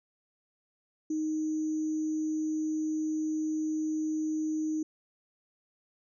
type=tone with sample-and-hold; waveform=sine; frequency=311.4 Hz; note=D#4; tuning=2 cents sharp; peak=-28 dBFS; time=1.1-4.83 s; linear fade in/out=5 ms; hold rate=6300 Hz; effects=resampled to 22050 Hz